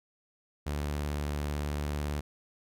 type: tone with vibrato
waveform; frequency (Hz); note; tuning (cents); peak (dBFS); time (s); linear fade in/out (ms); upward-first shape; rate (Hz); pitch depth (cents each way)
sawtooth; 73.4; D2; 0; -27; 0.66-2.21; 10; triangle; 18; 37
effects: none